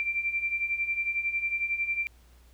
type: beating tone pair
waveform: sine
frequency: 2349 / 2360 Hz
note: D7 / D7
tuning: 0 / +8 cents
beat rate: 11 Hz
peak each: -33 / -28 dBFS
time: 0-2.07 s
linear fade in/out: 0 ms
effects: added 60 Hz sine -54 dBFS peak until 2.53 s + pink hiss -63 dBFS RMS until 2.53 s